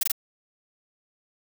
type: noise bursts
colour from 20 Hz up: blue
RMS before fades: -22 dBFS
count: 3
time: 0.01-0.118 s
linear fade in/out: 5 ms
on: 22 ms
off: 21 ms
effects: none